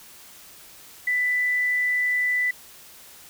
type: tone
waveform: sine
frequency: 1987 Hz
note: B6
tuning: 10 cents sharp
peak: -20 dBFS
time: 1.07-2.51 s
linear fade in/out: 5 ms
effects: white hiss -47 dBFS RMS until 3.29 s